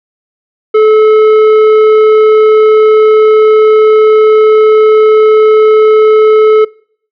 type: tone with tanh clipping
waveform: sine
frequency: 432.3 Hz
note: A4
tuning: 31 cents flat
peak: -4 dBFS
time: 0.74-6.65 s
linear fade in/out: 10 ms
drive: 10 dB
effects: noise-tail reverb RT60 0.6 s tail -24 dB re dry